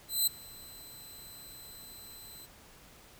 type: tone with ADSR envelope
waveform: 5% pulse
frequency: 4033 Hz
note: B7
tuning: 36 cents sharp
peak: -17 dBFS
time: 0.08-2.47 s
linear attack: 190 ms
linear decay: 9 ms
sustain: -24 dB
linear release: 27 ms
effects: pink hiss -56 dBFS RMS until 3.19 s